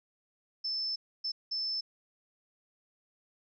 sine tone bursts at uneven times, 5274 Hz, E8, in tune, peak -31 dBFS, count 3, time 0.64-0.96 / 1.24-1.32 / 1.51-1.81 s, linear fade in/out 10 ms, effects none

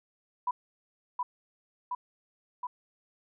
sine tone with echo, 987.8 Hz, B5, in tune, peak -26 dBFS, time 0.47-0.51 s, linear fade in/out 5 ms, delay 720 ms, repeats 3, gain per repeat -2 dB, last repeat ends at 2.67 s, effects none

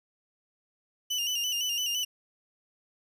30% pulse tone with vibrato, 2900 Hz, F#7, 35 cents flat, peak -25 dBFS, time 1.1-2.05 s, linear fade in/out 10 ms, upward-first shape square, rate 5.9 Hz, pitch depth 54 cents each way, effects resampled to 32000 Hz + 10-bit

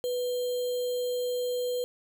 sine tone with sample-and-hold, 493.9 Hz, B4, in tune, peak -27 dBFS, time 0.04-1.84 s, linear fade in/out 0 ms, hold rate 3675 Hz, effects none

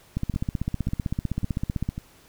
two click trains, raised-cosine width 5 ms, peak -19 / -13 dBFS, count 4 / 28, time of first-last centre 0.34-1.979 / 0.17-1.89 s, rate 1.83 / 15.7 Hz, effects pink hiss -55 dBFS RMS until 2.28 s

